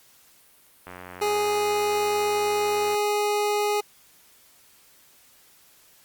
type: click train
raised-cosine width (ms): 0.5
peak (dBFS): -24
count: 189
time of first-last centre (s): 0.87-2.945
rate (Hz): 90.6
type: tone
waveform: 25% pulse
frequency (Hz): 415.3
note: G#4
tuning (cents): 0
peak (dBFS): -18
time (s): 1.21-3.81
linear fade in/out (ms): 10
effects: white hiss -56 dBFS RMS until 6.04 s + Opus 48 kbps